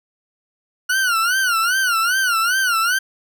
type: tone with vibrato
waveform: 40% pulse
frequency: 1440 Hz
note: F#6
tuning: 47 cents flat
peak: -15 dBFS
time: 0.89-2.99 s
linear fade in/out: 10 ms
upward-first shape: sine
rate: 2.5 Hz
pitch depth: 150 cents each way
effects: none